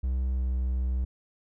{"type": "tone with pitch glide", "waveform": "triangle", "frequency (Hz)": [64.1, 63.33], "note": ["C2", "B1"], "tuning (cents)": [-35, 44], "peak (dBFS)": -23, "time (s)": [0.03, 1.05], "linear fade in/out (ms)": 10, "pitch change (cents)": -21, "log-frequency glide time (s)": [0.35, 0.43], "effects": []}